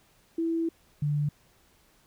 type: tone pair in turn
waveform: sine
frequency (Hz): 330 / 147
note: E4 / D3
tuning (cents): +2 / +2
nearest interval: octave + major second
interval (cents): 1400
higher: first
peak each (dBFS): -25 / -24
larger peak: second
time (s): 0.38-0.69 / 1.02-1.29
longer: first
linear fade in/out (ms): 5
effects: pink hiss -63 dBFS RMS until 2.06 s